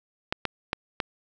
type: clicks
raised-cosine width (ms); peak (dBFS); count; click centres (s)
0.3; -9; 4; 0.325 / 0.453 / 0.731 / 1.002
effects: none